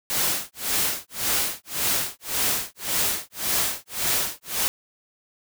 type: noise with tremolo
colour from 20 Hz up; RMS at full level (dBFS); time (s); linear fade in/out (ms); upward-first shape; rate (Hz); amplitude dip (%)
white; -22; 0.1-4.68; 0; sine; 1.8; 100
effects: none